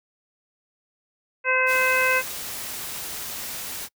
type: harmonic tone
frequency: 515 Hz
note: C5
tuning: 28 cents flat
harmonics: 1 / 2 / 3 / 4 / 5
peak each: -26 / -27 / -23 / -25 / -24 dBFS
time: 1.44-2.23 s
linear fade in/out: 50 ms
type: noise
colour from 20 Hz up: white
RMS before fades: -33 dBFS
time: 1.66-3.89 s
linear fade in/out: 50 ms
effects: noise-tail reverb RT60 0.1 s tail -26 dB re dry